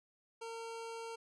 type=tone; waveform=25% pulse; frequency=457 Hz; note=A#4; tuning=34 cents flat; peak=-39 dBFS; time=0.41-1.16 s; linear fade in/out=10 ms; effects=resampled to 22050 Hz